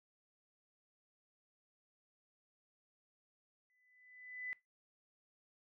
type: tone with exponential growth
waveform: sine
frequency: 2000 Hz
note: B6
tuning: 21 cents sharp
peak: -38 dBFS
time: 3.7-4.53 s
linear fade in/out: 0 ms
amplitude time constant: 180 ms
effects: noise-tail reverb RT60 0.2 s tail -20 dB re dry